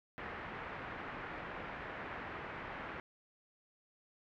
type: low-pass noise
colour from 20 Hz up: white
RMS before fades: -45 dBFS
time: 0.18-3 s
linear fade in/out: 0 ms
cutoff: 2000 Hz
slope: 24 dB/octave
effects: none